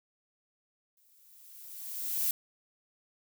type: noise with exponential growth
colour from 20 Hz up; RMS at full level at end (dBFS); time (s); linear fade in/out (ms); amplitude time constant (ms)
violet; -28; 0.97-2.31; 2; 290
effects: none